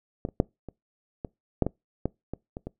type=clicks; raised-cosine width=2 ms; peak=-15 / -25 / -6 / -25 / -19 / -7 / -13 / -12 / -19 / -22 / -21 dBFS; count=11; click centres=0.251 / 0.288 / 0.401 / 0.687 / 1.248 / 1.623 / 1.666 / 2.056 / 2.336 / 2.569 / 2.67 s; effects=noise-tail reverb RT60 0.2 s tail -24 dB re dry